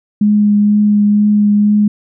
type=tone with vibrato; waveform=sine; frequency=207.7 Hz; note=G#3; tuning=in tune; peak=-7 dBFS; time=0.21-1.88 s; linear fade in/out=5 ms; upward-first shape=triangle; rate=2.1 Hz; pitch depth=14 cents each way; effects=none